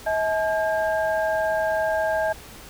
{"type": "tone cluster", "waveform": "sine", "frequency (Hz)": [641, 857, 1609], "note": ["E5", "A5", "G6"], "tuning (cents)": [-49, -46, 45], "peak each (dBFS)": [-22, -27, -28], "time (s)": [0.06, 2.33], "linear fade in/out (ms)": 10, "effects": ["added 60 Hz sine -50 dBFS peak until 2.69 s", "pink hiss -43 dBFS RMS until 2.69 s"]}